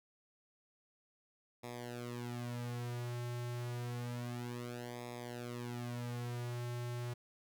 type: tone with flanger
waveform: sawtooth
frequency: 121 Hz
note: B2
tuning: 35 cents flat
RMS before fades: -42 dBFS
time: 1.63-7.14 s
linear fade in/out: 10 ms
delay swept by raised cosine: 0.67 to 4.17 ms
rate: 0.29 Hz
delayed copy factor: -0.95
effects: none